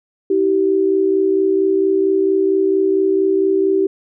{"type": "tone pair together", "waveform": "sine", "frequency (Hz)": [320.9, 385.3], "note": ["E4", "G4"], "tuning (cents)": [-46, -30], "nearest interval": "minor third", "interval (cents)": 316, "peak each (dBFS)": [-19, -13], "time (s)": [0.3, 3.87], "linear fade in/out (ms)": 5, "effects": []}